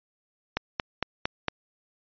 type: click train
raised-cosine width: 0.3 ms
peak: -9 dBFS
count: 5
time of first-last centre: 0.57-1.483 s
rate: 4.38 Hz
effects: resampled to 11025 Hz